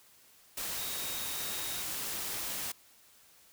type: tone in noise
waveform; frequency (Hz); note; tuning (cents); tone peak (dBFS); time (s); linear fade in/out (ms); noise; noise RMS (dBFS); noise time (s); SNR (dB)
sine; 3756; A#7; +12; -44; 0.78-1.82; 5; white; -37; 0.57-2.72; -10
effects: white hiss -61 dBFS RMS until 3.52 s

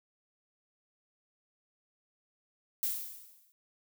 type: noise with exponential decay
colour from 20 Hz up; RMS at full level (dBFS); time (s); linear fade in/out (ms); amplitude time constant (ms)
violet; -30; 2.83-3.52; 0; 150
effects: none

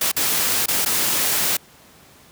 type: noise with dropouts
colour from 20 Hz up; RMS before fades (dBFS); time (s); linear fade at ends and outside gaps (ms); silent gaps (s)
white; -20; 0.01-1.57; 5; 0.117-0.164 / 0.66-0.682 / 0.85-0.859
effects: pink hiss -49 dBFS RMS until 2.31 s + high-pass 80 Hz 12 dB/octave

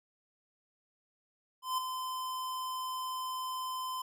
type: tone with ADSR envelope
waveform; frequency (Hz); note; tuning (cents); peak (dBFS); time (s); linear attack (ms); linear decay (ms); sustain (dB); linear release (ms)
square; 1027; C6; -33; -29; 1.62-4.02; 160; 5; -7; 5
effects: none

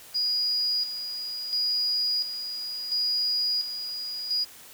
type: tone with tremolo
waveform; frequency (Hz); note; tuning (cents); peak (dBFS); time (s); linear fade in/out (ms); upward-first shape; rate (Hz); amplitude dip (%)
sine; 4892; D#8; -30; -23; 0.14-4.45; 20; square; 0.72; 60
effects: white hiss -48 dBFS RMS until 4.73 s

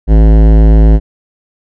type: tone with hard clipping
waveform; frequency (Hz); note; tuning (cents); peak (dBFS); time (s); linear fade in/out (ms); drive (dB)
sine; 53.9; A1; -35; -4; 0.07-1; 50; 17
effects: none

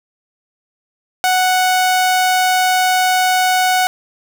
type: tone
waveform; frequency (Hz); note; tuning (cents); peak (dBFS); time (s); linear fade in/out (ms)
sawtooth; 740; F#5; 0; -8; 1.24-3.87; 0
effects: none

